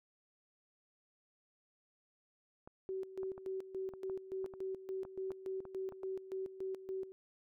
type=clicks; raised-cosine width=1 ms; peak=-37 dBFS; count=12; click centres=2.675 / 3.232 / 3.379 / 3.937 / 4.098 / 4.444 / 4.538 / 5.051 / 5.306 / 5.653 / 5.923 / 6.033 s
type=tone with tremolo; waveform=sine; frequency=380.4 Hz; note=F#4; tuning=48 cents sharp; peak=-37 dBFS; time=2.89-7.12 s; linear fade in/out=0 ms; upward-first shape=square; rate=3.5 Hz; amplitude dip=75%
effects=none